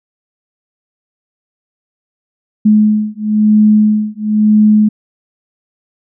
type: beating tone pair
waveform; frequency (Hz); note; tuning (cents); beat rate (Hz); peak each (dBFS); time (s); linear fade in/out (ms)
sine; 212.3 / 213.3; G#3 / G#3; +38 / +46; 1; -10; 2.65-4.89; 10
effects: none